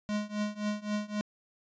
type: tone with tremolo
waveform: square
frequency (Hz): 209.2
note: G#3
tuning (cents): +13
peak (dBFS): -28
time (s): 0.09-1.21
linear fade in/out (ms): 0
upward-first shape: triangle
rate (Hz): 3.8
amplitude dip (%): 95
effects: resampled to 16000 Hz